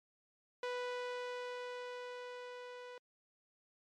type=tone with level ramp; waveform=sawtooth; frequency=493.9 Hz; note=B4; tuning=in tune; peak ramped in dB=-33 to -44 dBFS; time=0.63-2.98 s; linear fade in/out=2 ms; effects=low-pass 4000 Hz 12 dB/octave + MP3 64 kbps